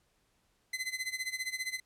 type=tone with tremolo; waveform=sawtooth; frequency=2041 Hz; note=C7; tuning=44 cents flat; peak=-28 dBFS; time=0.73-1.8 s; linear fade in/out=5 ms; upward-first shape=sine; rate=15 Hz; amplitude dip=85%; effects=pink hiss -73 dBFS RMS until 1.85 s + low-pass 12000 Hz 12 dB/octave